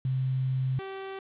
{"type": "tone pair in turn", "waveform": ["sine", "sawtooth"], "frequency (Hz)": [130.81, 386.7], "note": ["C3", "G4"], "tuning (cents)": [0, -24], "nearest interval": "octave + perfect fifth", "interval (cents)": 1876, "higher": "second", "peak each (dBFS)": [-25, -32], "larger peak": "first", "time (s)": [[0.05, 0.79], [0.79, 1.19]], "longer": "first", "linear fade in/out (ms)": 2, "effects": ["resampled to 8000 Hz", "9-bit"]}